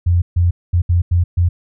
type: tone bursts at uneven times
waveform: sine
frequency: 87.31 Hz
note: F2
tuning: in tune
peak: -10 dBFS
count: 6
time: 0.06-0.22 / 0.36-0.51 / 0.73-0.82 / 0.89-1.02 / 1.11-1.24 / 1.37-1.49 s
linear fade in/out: 10 ms
effects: none